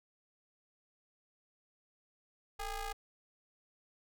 sawtooth ring-modulated tone, 415.3 Hz, G#4, in tune, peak -31 dBFS, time 2.59-2.93 s, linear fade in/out 10 ms, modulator 387 Hz, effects none

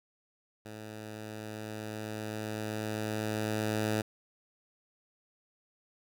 10% pulse tone with level ramp, 107.8 Hz, A2, 35 cents flat, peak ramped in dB -35 to -20 dBFS, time 0.65-4.02 s, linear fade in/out 10 ms, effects none

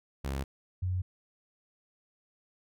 sawtooth / sine tone pair in turn, 68 / 91.6 Hz, C#2 / F#2, -33 / -17 cents, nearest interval perfect fourth, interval 516 cents, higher second, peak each -28 dBFS, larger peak neither, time 0.24-0.44 / 0.82-1.02 s, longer neither, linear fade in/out 10 ms, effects none

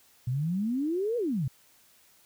sine exponential two-way sweep, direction up then down, 118.9 to 496.8 to 118.9 Hz, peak -26 dBFS, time 0.27-1.48 s, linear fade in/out 5 ms, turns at 1.17 s, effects white hiss -61 dBFS RMS until 2.25 s

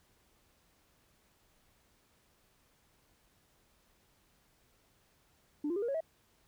sine tone with pitch steps, 295.7 / 345.6 / 403.9 / 472.1 / 551.8 / 644.9 Hz, D4 / F4 / G#4 / A#4 / C#5 / E5, +12 / -18 / -48 / +22 / -8 / -38 cents, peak -30 dBFS, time 5.64-6.006 s, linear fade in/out 5 ms, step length 61 ms, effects tanh soft clip ceiling -28 dBFS + pink hiss -70 dBFS RMS until 6.47 s

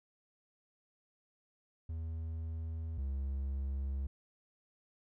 triangle tone pair in turn, 81 / 68.11 Hz, E2 / C#2, -30 / -30 cents, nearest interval minor third, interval 300 cents, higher first, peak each -35 / -32 dBFS, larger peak second, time 1.89-2.98 / 2.98-4.07 s, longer neither, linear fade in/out 5 ms, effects none

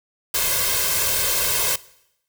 white noise with comb filter, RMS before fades -21 dBFS, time 0.34-1.76 s, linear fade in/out 5 ms, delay 1.9 ms, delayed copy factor +0.85, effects noise-tail reverb RT60 0.8 s tail -20 dB re dry

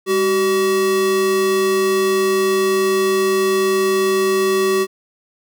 square tone pair together, 201.4 / 380.2 Hz, G3 / F#4, +47 / +47 cents, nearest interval major seventh, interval 1100 cents, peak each -27 / -15 dBFS, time 0.06-4.87 s, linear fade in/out 50 ms, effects none

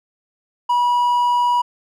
triangle tone, 971 Hz, B5, 30 cents flat, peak -12 dBFS, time 0.69-1.62 s, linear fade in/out 10 ms, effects none

